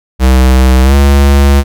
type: tone with pitch glide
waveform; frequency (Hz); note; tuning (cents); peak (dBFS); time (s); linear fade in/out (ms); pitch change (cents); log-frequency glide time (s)
square; 64.5 to 69.93; C2 to C#2; -24 to +16; -4; 0.19-1.64; 50; +140; 0.83-0.95
effects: none